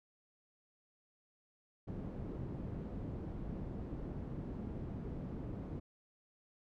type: low-pass noise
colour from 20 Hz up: white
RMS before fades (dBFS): -43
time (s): 1.87-5.8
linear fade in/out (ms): 10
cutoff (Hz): 230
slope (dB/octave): 12
effects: none